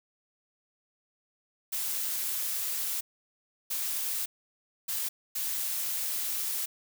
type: noise bursts at uneven times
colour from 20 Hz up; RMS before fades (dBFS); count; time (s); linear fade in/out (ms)
blue; -32; 4; 1.72-3.01 / 3.7-4.26 / 4.88-5.09 / 5.35-6.66; 10
effects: none